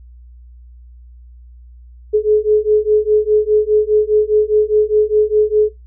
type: beating tone pair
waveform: sine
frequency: 422.9 / 427.8 Hz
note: G#4 / A4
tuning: +31 / -49 cents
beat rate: 4.9 Hz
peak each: -13 dBFS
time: 2.13-5.7 s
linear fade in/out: 20 ms
effects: noise-tail reverb RT60 0.2 s tail -20 dB re dry + added 60 Hz sine -37 dBFS peak until 5.86 s